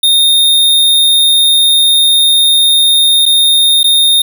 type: tone with dropouts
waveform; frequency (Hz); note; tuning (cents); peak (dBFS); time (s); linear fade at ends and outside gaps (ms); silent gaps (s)
square; 3676; A#7; -25; -6; 0.03-4.22; 5; 3.256-3.261 / 3.832-3.841
effects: none